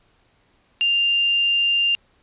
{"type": "tone", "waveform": "sine", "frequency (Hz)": 2794, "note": "F7", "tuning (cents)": 0, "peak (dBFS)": -16, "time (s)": [0.81, 1.95], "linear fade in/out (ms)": 0, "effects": ["pink hiss -61 dBFS RMS until 2.22 s", "resampled to 8000 Hz"]}